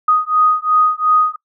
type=beating tone pair; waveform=sine; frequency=1244.5 / 1247.3 Hz; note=D#6 / D#6; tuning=0 / +4 cents; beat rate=2.8 Hz; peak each=-14 dBFS; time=0.08-1.36 s; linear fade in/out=5 ms; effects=noise-tail reverb RT60 0.1 s tail -24 dB re dry